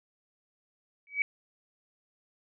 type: tone with exponential growth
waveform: sine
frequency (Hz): 2275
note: C#7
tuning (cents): +44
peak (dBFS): -20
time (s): 1.07-1.22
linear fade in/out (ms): 1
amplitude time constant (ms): 32
effects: none